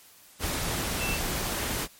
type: tone in noise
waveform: sine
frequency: 2669 Hz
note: E7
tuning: 21 cents sharp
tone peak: -31 dBFS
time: 0.98-1.19 s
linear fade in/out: 50 ms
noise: pink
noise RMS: -30 dBFS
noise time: 0.39-1.88 s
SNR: -4 dB
effects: white hiss -54 dBFS RMS until 1.99 s + MP3 64 kbps